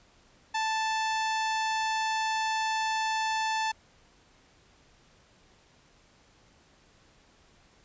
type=tone; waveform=sawtooth; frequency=880 Hz; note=A5; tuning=in tune; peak=-23 dBFS; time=0.54-3.72 s; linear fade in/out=10 ms; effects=pink hiss -61 dBFS RMS until 7.84 s + resampled to 16000 Hz